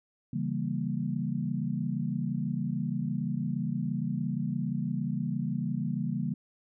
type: chord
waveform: sine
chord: C# diminished seventh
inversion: none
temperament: equal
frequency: 138.59 / 164.81 / 196 / 233.1 Hz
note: C#3 / E3 / G3 / Bb3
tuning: 0 / 0 / 0 / 0 cents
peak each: -34 dBFS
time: 0.33-6.34 s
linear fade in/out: 5 ms
effects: none